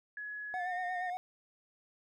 sine tone with pitch glide, 1688 to 1830.2 Hz, G#6 to A#6, +28 to -32 cents, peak -39 dBFS, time 0.17-1.1 s, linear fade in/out 2 ms, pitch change +140 cents, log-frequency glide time 0.53-0.74 s
triangle tone with vibrato, 725 Hz, F#5, 35 cents flat, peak -33 dBFS, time 0.54-1.17 s, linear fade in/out 0 ms, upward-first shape sine, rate 8.5 Hz, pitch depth 41 cents each way
effects none

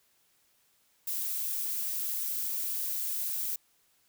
violet noise, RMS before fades -33 dBFS, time 1.07-3.56 s, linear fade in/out 5 ms, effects white hiss -69 dBFS RMS until 4.08 s

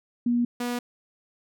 sine / sawtooth tone pair in turn, 240 / 242.9 Hz, B3 / B3, -49 / -29 cents, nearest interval unison, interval 20 cents, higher second, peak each -20 / -23 dBFS, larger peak first, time 0.26-0.45 / 0.6-0.79 s, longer neither, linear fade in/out 5 ms, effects none

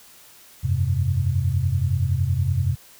sine chord, F suspended second, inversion none, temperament equal, 87.31 / 98 / 130.81 Hz, F2 / G2 / C3, 0 / 0 / 0 cents, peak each -23 dBFS, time 0.63-2.76 s, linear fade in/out 20 ms, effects white hiss -49 dBFS RMS until 2.99 s

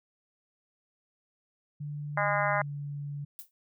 sine tone with pitch glide, 146.83 to 143.81 Hz, D3 to D3, 0 to -36 cents, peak -34 dBFS, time 1.8-3.25 s, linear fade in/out 10 ms, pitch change -36 cents, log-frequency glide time 2.13-2.69 s
harmonic tone, 204.5 Hz, G#3, 26 cents flat, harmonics 3 / 4 / 5 / 6 / 7 / 8 / 9 / 10, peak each -31 / -32 / -33 / -34 / -34 / -35 / -36 / -36 dBFS, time 2.17-2.62 s, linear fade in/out 5 ms
violet noise with exponential decay, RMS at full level -38 dBFS, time 3.39-3.51 s, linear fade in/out 0 ms, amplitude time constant 24 ms
effects none

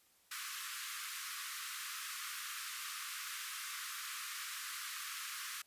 pink high-pass noise, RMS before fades -44 dBFS, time 0.31-5.62 s, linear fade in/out 5 ms, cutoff 1100 Hz, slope 96 dB/octave, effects white hiss -70 dBFS RMS until 5.66 s + resampled to 32000 Hz

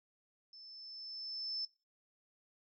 sine tone with level ramp, 5274 Hz, E8, in tune, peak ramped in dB -53 to -36 dBFS, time 0.53-1.65 s, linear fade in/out 2 ms, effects noise-tail reverb RT60 0.3 s tail -18 dB re dry

